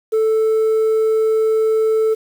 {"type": "tone", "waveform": "sine", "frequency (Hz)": 440, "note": "A4", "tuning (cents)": 0, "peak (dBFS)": -10, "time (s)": [0.12, 2.15], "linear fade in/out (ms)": 20, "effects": ["tanh soft clip ceiling -12 dBFS", "7-bit"]}